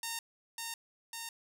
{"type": "tone with echo", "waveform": "5% pulse", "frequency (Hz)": 918, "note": "A#5", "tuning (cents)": -27, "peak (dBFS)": -24, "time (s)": [0.03, 0.19], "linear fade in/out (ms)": 2, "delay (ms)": 550, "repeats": 2, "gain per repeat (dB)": -2, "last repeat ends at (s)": 1.29, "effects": []}